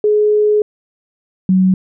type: tone pair in turn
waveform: sine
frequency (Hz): 421.3 / 187.02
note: G#4 / F#3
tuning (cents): +25 / +19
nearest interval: octave + major second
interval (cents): 1406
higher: first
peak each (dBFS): -9 / -8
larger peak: second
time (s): 0.04-0.62 / 1.49-1.74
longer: first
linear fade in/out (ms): 2
effects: none